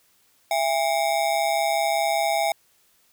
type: ring-modulated tone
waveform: square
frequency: 739 Hz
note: F#5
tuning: 2 cents flat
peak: -18 dBFS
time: 0.51-2.52 s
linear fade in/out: 0 ms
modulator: 72.4 Hz
effects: white hiss -62 dBFS RMS until 3.12 s